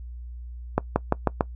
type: accelerating click train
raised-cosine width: 1 ms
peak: -5 dBFS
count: 5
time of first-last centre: 0.78-1.409 s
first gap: 180 ms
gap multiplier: 0.91
effects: noise-tail reverb RT60 0.1 s tail -21 dB re dry + added 60 Hz sine -35 dBFS peak until 1.55 s